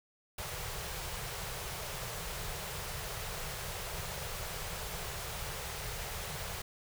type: band-stop noise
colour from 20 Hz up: pink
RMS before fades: -40 dBFS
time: 0.38-6.62 s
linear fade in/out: 5 ms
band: 180 to 390 Hz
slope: 48 dB/octave
effects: none